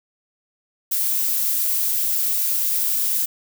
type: noise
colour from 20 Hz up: violet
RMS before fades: -21 dBFS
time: 0.91-3.26 s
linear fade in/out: 10 ms
effects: none